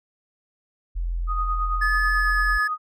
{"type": "tone", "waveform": "sine", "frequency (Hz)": 42.81, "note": "F1", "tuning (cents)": -34, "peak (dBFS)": -23, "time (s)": [0.95, 2.59], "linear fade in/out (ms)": 20}
{"type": "tone with tremolo", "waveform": "sine", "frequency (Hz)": 1244.5, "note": "D#6", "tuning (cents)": 0, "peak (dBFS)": -22, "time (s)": [1.27, 2.78], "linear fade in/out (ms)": 50, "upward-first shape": "sine", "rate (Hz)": 9.1, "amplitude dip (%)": 50}
{"type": "tone with pitch glide", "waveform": "triangle", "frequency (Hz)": [1721, 1708.1], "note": ["A6", "G#6"], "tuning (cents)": [-39, 48], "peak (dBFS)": -19, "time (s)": [1.81, 2.68], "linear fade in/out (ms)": 10, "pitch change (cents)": -13, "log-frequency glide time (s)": [2.12, 2.31]}
{"effects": []}